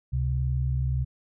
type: tone pair together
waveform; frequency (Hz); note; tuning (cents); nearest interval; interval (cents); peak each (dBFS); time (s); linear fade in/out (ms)
sine; 68.6 / 129.5; C#2 / C3; -17 / -17; major seventh; 1100; -26; 0.12-1.05; 20
effects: none